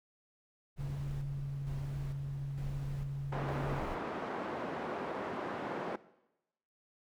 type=noise with tremolo; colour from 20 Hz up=brown; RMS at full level=-43 dBFS; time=0.76-4 s; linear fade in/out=50 ms; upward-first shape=square; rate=1.1 Hz; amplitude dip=50%
type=tone with pitch glide; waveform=sine; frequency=140 to 138.87 Hz; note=C#3 to C#3; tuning=+18 to +3 cents; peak=-36 dBFS; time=0.78-3.81 s; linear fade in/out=20 ms; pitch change=-15 cents; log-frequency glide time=1.07-1.67 s
type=band-pass noise; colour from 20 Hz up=pink; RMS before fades=-39 dBFS; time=3.32-5.96 s; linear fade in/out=5 ms; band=280 to 1200 Hz; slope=12 dB/octave
effects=noise-tail reverb RT60 0.9 s tail -18 dB re dry